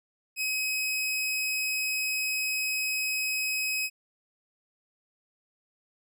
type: tone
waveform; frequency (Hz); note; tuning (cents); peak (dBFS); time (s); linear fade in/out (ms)
sawtooth; 2540; D#7; +35; -24; 0.36-3.9; 50
effects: none